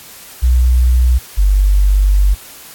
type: tone pair in turn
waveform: sine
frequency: 61.74 / 48.83 Hz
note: B1 / G1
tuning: 0 / -6 cents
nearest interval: major third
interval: 406 cents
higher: first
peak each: -7 dBFS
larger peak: neither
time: 0.42-1.19 / 1.37-2.35 s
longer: second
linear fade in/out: 20 ms
effects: white hiss -36 dBFS RMS until 2.74 s + AAC 64 kbps